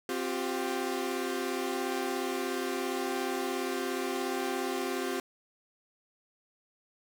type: chord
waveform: sawtooth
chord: C suspended fourth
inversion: none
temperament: equal with one note detuned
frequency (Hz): 261.6 / 354.9 / 392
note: C4 / F4 / G4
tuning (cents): 0 / +28 / 0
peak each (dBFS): -32 / -31 / -31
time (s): 0.09-5.2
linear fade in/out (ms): 2
effects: none